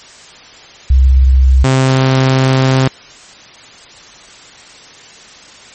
sine / sawtooth tone pair in turn, 65.4 / 131.75 Hz, C2 / C3, 0 / +12 cents, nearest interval octave, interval 1212 cents, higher second, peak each -4 dBFS, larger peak neither, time 0.9-1.64 / 1.64-2.88 s, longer second, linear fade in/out 5 ms, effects white hiss -37 dBFS RMS until 5.74 s + MP3 32 kbps

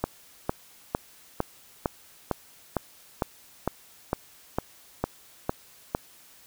click train, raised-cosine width 1 ms, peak -10 dBFS, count 14, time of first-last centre 0.04-5.949 s, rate 2.2 Hz, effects white hiss -54 dBFS RMS until 6.46 s

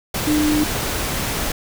sine tone in noise, 301.8 Hz, D4, 47 cents sharp, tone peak -15 dBFS, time 0.27-0.64 s, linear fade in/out 5 ms, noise pink, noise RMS -23 dBFS, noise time 0.14-1.52 s, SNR +5 dB, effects none

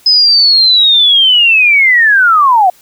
sine linear sweep, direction down, 5100 to 698.5 Hz, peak -4 dBFS, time 0.06-2.7 s, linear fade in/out 5 ms, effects white hiss -45 dBFS RMS until 2.81 s

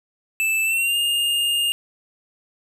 square tone with pitch glide, 2637 to 2826 Hz, E7 to F7, 0 to +20 cents, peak -19 dBFS, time 0.4-1.72 s, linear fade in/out 0 ms, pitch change +120 cents, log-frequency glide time 0.64-0.97 s, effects none

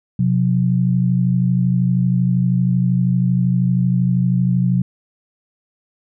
sine tone pair together, 127.8 / 180.56 Hz, C3 / F#3, -40 / -42 cents, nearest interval tritone, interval 598 cents, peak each -16 dBFS, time 0.19-4.82 s, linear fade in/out 5 ms, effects none

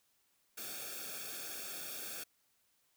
white noise with comb filter, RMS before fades -44 dBFS, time 0.57-2.24 s, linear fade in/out 10 ms, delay 1 ms, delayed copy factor -0.85, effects white hiss -75 dBFS RMS until 2.96 s

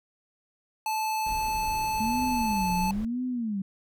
square tone, 871 Hz, A5, 18 cents flat, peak -27 dBFS, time 0.86-2.91 s, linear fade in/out 2 ms
brown noise, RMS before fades -38 dBFS, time 1.26-3.05 s, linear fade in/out 2 ms
sine tone with vibrato, 213.1 Hz, G#3, 45 cents sharp, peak -27 dBFS, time 2-3.62 s, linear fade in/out 5 ms, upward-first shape sine, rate 1 Hz, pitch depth 300 cents each way
effects none

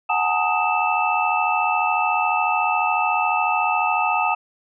sine tone cluster, 737 / 829 / 903 / 1251 / 2645 Hz, F#5 / G#5 / A5 / D#6 / E7, -7 / -3 / +45 / +9 / +5 cents, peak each -24 dBFS, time 0.09-4.35 s, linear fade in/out 10 ms, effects none

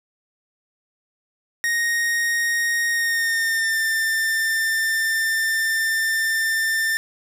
45% pulse tone with pitch glide, 1864.7 to 1790.8 Hz, A#6 to A6, 0 to +30 cents, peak -19 dBFS, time 1.64-6.97 s, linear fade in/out 0 ms, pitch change -70 cents, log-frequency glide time 2.9-3.78 s, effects none

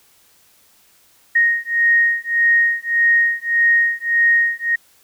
sine beating tone pair, 1864.7 / 1866.4 Hz, A#6 / A#6, 0 / +2 cents, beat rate 1.7 Hz, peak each -16 dBFS, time 1.35-4.76 s, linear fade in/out 10 ms, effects white hiss -54 dBFS RMS until 5.03 s

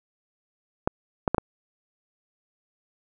clicks, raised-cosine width 1 ms, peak -7 dBFS, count 4, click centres 0.875 / 1.278 / 1.346 / 1.382 s, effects none

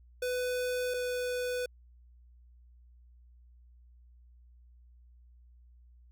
square tone pair in turn, 498.7 / 496.5 Hz, B4 / B4, +17 / +9 cents, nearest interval unison, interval 8 cents, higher first, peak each -31 / -32 dBFS, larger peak first, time 0.22-0.94 / 0.94-1.66 s, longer neither, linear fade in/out 5 ms, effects added 60 Hz sine -55 dBFS peak until 6.11 s

